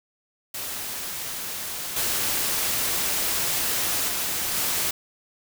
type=noise with level steps; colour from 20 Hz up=white; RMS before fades=-32 / -25 / -27 / -25 dBFS; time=0.54-4.91 s; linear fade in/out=5 ms; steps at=1.96 / 4.08 / 4.54 s; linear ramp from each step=5 ms; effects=none